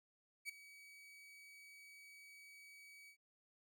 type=tone with ADSR envelope; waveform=40% pulse; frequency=2272 Hz; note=C#7; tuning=42 cents sharp; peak=-40 dBFS; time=0.45-3.17 s; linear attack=41 ms; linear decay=8 ms; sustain=-17 dB; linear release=84 ms; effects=none